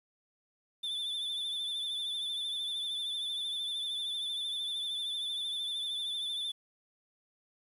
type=tone with vibrato; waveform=triangle; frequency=3520 Hz; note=A7; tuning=in tune; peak=-32 dBFS; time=0.83-6.52 s; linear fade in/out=10 ms; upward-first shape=sine; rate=13 Hz; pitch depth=41 cents each way; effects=resampled to 32000 Hz + 10-bit